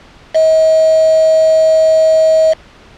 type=tone with quantisation; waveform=sine; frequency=637 Hz; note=D#5; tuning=41 cents sharp; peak=-6 dBFS; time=0.34-2.54 s; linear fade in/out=20 ms; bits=3; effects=pink hiss -40 dBFS RMS until 2.97 s + low-pass 4000 Hz 12 dB/octave